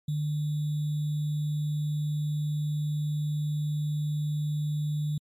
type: tone with sample-and-hold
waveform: sine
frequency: 150 Hz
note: D3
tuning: 37 cents sharp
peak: -26 dBFS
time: 0.08-5.18 s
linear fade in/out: 5 ms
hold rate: 3675 Hz
effects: MP3 64 kbps